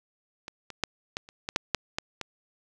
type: clicks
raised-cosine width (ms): 0.2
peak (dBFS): -21 / -23 / -8 / -14 / -30 / -14 / -6 / -6 / -11 / -16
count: 10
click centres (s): 0.481 / 0.703 / 0.837 / 1.169 / 1.289 / 1.489 / 1.561 / 1.747 / 1.985 / 2.213
effects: none